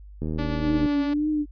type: click train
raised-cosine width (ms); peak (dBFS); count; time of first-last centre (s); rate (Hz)
3; -17; 51; 0.22-0.859; 78.3
type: tone with tremolo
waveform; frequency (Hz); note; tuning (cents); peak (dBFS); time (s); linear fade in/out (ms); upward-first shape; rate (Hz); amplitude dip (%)
sawtooth; 290; D4; -22; -24; 0.38-1.14; 10; sine; 7.9; 25
type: tone with vibrato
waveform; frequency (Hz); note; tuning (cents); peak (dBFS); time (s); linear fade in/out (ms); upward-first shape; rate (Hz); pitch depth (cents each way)
sine; 293.7; D4; 0; -21; 0.6-1.46; 50; triangle; 1.8; 83
effects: added 50 Hz sine -41 dBFS peak until 1.51 s + resampled to 11025 Hz